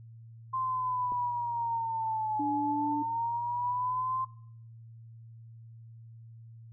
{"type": "linear two-way sweep", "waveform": "sine", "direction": "down then up", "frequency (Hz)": [1046.5, 843, 1046.5], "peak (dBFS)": -29, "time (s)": [0.53, 4.25], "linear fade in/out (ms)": 10, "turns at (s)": 2.5}
{"type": "click", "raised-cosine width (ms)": 2, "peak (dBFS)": -32, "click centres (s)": 1.121}
{"type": "tone", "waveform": "sine", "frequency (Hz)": 293.7, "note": "D4", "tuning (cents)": 0, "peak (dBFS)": -30, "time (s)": [2.39, 3.03], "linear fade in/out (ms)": 10}
{"effects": ["noise-tail reverb RT60 0.6 s tail -18 dB re dry", "added 114 Hz sine -47 dBFS peak until 6.72 s"]}